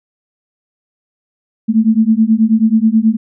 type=beating tone pair; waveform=sine; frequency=216.8 / 226.1 Hz; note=A3 / A3; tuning=-25 / +47 cents; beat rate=9.3 Hz; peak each=-11 dBFS; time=1.68-3.17 s; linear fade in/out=20 ms; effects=none